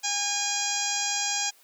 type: harmonic tone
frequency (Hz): 815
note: G#5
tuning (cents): -33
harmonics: 1 / 2 / 3 / 4 / 5 / 6 / 7 / 8 / 9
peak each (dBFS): -34 / -37 / -35 / -35 / -38 / -34 / -33 / -32 / -33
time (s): 0.03-1.51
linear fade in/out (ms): 20
effects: white hiss -58 dBFS RMS until 1.63 s + high-pass 400 Hz 12 dB/octave